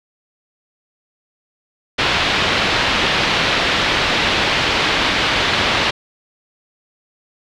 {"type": "low-pass noise", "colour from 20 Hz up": "white", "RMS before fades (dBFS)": -17, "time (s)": [1.98, 5.91], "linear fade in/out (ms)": 10, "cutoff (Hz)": 3800, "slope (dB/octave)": 24, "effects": []}